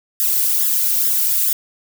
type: noise with flanger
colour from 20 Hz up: violet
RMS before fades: -17 dBFS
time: 0.2-1.53 s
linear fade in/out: 0 ms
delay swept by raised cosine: 0.57 to 2.07 ms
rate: 2.3 Hz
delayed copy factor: +0.95
effects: none